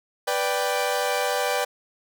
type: chord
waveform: sawtooth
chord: G major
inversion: first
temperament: equal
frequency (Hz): 493.9 / 587.3 / 784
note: B4 / D5 / G5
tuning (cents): 0 / 0 / 0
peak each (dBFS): -23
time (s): 0.27-1.65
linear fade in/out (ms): 10
effects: none